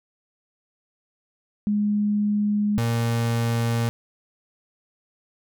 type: tone pair in turn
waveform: sine / 35% pulse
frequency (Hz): 207.6 / 116.51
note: G#3 / A#2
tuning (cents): 0 / 0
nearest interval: minor seventh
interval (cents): 1000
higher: first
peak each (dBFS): -19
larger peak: neither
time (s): 1.67-2.78 / 2.78-3.89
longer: neither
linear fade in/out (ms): 0
effects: none